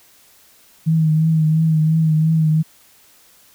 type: tone with vibrato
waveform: sine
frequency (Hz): 158.4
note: D#3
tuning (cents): +31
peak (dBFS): -12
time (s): 0.86-2.63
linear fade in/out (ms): 20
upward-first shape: triangle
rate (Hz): 2.9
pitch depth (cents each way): 42
effects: white hiss -51 dBFS RMS until 3.54 s